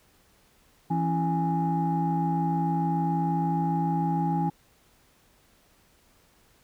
sine tone cluster, 166.7 / 273.4 / 332.9 / 828 Hz, E3 / C#4 / E4 / G#5, +20 / -24 / +17 / -5 cents, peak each -25 / -31 / -34 / -27 dBFS, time 0.9-4.5 s, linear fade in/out 10 ms, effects tanh soft clip ceiling -16 dBFS + pink hiss -62 dBFS RMS until 6.63 s

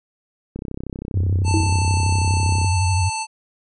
click train, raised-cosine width 3 ms, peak -16 dBFS, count 69, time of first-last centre 0.56-2.646 s, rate 32.6 Hz
sine tone with vibrato, 92.5 Hz, F#2, in tune, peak -16 dBFS, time 1.14-3.1 s, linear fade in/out 20 ms, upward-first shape sine, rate 12 Hz, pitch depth 110 cents each way
harmonic tone, 884 Hz, A5, 8 cents sharp, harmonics 1 / 3 / 5 / 7 / 9 / 10, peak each -25 / -30 / -32 / -33 / -35 / -35 dBFS, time 1.44-3.27 s, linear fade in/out 50 ms
sine tone with exponential decay, 320.8 Hz, E4, 47 cents flat, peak -16 dBFS, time 1.54-1.85 s, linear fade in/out 1 ms, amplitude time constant 67 ms
effects none

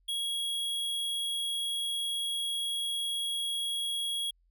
square tone, 3313 Hz, G#7, 5 cents flat, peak -31 dBFS, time 0.08-4.31 s, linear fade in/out 10 ms, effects added 43 Hz sine -65 dBFS peak until 4.5 s

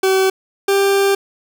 40% pulse tone pair in turn, 381.5 / 395.2 Hz, G4 / G4, -47 / +14 cents, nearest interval minor second, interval 61 cents, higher second, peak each -11 / -11 dBFS, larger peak neither, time 0.03-0.3 / 0.68-1.15 s, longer second, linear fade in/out 5 ms, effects none

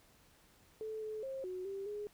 sine tone with pitch steps, 436.7 / 432 / 534 / 368.1 / 392.2 / 415.8 Hz, A4 / A4 / C5 / F#4 / G4 / G#4, -13 / -32 / +35 / -9 / +1 / +2 cents, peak -39 dBFS, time 0.81-2.07 s, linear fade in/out 0 ms, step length 210 ms, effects pink hiss -66 dBFS RMS until 2.13 s

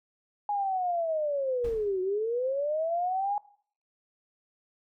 sine linear two-way sweep, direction down then up, 832 to 364.4 to 832 Hz, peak -26 dBFS, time 0.49-3.38 s, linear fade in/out 2 ms, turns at 2.01 s
brown noise with exponential decay, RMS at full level -36 dBFS, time 1.64-2.1 s, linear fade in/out 5 ms, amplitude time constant 100 ms
effects noise-tail reverb RT60 0.5 s tail -19 dB re dry

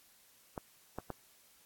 clicks, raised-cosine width 1 ms, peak -24 dBFS, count 3, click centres 0.578 / 0.986 / 1.103 s, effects white hiss -64 dBFS RMS until 1.65 s + AAC 64 kbps

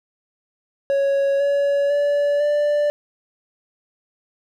triangle tone with pitch steps, 554.4 / 565.4 / 576.6 / 588 Hz, C#5 / C#5 / D5 / D5, 0 / +34 / -32 / +2 cents, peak -14 dBFS, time 0.9-2.9 s, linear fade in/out 0 ms, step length 500 ms, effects none

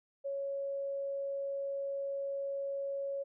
sine tone, 554.4 Hz, C#5, in tune, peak -34 dBFS, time 0.24-3.24 s, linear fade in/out 20 ms, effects none

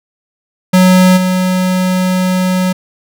square tone with level steps, 184.3 Hz, F#3, 7 cents flat, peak -5 / -11 dBFS, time 0.73-2.73 s, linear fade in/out 10 ms, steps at 1.16 s, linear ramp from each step 20 ms, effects none

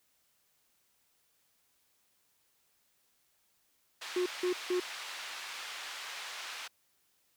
white band-pass noise, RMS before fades -43 dBFS, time 4.01-6.68 s, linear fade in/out 10 ms, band 920 to 3700 Hz, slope 12 dB/octave
triangle tone bursts, 361.6 Hz, F#4, 40 cents flat, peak -26 dBFS, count 3, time 4.16-4.8 s, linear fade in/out 5 ms, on 100 ms, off 170 ms
effects white hiss -73 dBFS RMS until 7.36 s

